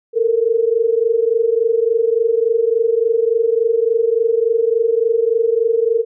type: tone pair together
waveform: sine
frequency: 444.8 / 468.3 Hz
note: A4 / A#4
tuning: +19 / +8 cents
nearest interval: minor second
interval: 89 cents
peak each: -16 / -15 dBFS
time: 0.13-6.05 s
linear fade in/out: 50 ms
effects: none